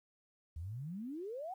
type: exponential sweep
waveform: sine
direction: up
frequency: 74.3 to 784 Hz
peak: -40 dBFS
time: 0.56-1.54 s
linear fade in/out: 5 ms
effects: 12-bit